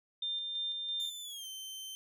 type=tone with tremolo; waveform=sine; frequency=3600 Hz; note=A7; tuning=39 cents sharp; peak=-33 dBFS; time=0.22-1.1 s; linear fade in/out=5 ms; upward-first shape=square; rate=3 Hz; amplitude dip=30%
type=tone with pitch glide; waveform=sawtooth; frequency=3520 to 3100 Hz; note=A7 to G7; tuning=0 to -20 cents; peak=-39 dBFS; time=1-1.95 s; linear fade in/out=0 ms; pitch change=-220 cents; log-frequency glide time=1.22-1.47 s
effects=none